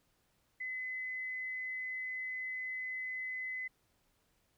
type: tone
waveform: sine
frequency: 2026 Hz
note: B6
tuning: 44 cents sharp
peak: -37 dBFS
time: 0.6-3.68 s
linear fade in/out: 10 ms
effects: pink hiss -75 dBFS RMS until 4.57 s